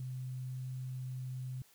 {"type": "tone with quantisation", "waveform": "sine", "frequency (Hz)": 128.5, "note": "C3", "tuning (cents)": -31, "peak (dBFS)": -38, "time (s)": [0, 1.62], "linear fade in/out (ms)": 2, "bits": 11, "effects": ["white hiss -65 dBFS RMS until 1.74 s"]}